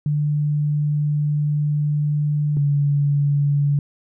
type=tone pair in turn; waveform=sine; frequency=148.2 / 143.48 Hz; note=D3 / D3; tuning=+16 / -40 cents; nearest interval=minor second; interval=56 cents; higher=first; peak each=-17 / -15 dBFS; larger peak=second; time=0.06-2.57 / 2.57-3.79 s; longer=first; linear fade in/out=2 ms; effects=none